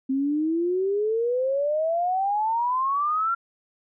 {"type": "exponential sweep", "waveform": "sine", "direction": "up", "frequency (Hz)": [261.6, 1382], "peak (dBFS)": -21, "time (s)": [0.09, 3.35], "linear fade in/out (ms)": 10, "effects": []}